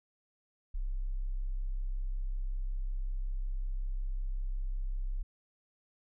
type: tone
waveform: sine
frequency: 32.7 Hz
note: C1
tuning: in tune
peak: -31 dBFS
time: 0.74-5.23 s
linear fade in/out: 10 ms
effects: none